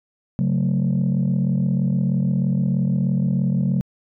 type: chord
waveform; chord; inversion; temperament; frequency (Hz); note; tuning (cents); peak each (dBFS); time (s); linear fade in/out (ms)
sine; F# minor; second; just; 138.75 / 185 / 222; C#3 / F#3 / A3; +2 / 0 / +16; -19 / -19 / -23; 0.39-3.81; 0
effects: tanh soft clip ceiling -13 dBFS